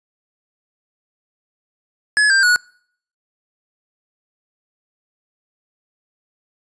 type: tone with pitch steps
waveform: square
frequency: 1698 / 1575.2 / 1461.2 Hz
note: G#6 / G6 / F#6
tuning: +38 / +8 / -22 cents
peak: -12 dBFS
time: 2.17-2.56 s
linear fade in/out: 0 ms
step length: 130 ms
effects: noise-tail reverb RT60 0.6 s tail -26 dB re dry + resampled to 22050 Hz